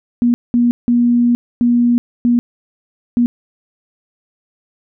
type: tone bursts at uneven times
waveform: sine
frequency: 240 Hz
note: B3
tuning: 49 cents flat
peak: -9 dBFS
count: 6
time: 0.22-0.34 / 0.54-0.71 / 0.88-1.35 / 1.61-1.98 / 2.25-2.39 / 3.17-3.26 s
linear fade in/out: 0 ms
effects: none